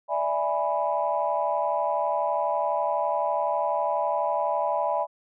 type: chord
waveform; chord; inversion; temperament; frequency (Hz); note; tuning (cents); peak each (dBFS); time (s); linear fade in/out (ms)
sine; E dominant seventh; third; equal; 587.3 / 659.3 / 830.6 / 987.8; D5 / E5 / G#5 / B5; 0 / 0 / 0 / 0; -28; 0.08-5.07; 50
effects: tanh soft clip ceiling -12 dBFS